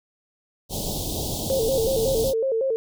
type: band-stop noise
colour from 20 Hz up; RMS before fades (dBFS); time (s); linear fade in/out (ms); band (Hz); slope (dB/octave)
pink; -28; 0.69-2.34; 50; 820 to 3300; 48
type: tone with vibrato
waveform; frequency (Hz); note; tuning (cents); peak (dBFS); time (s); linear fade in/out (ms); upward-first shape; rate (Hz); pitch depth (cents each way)
sine; 490; B4; -14; -20; 1.5-2.76; 0; square; 5.4; 150
effects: none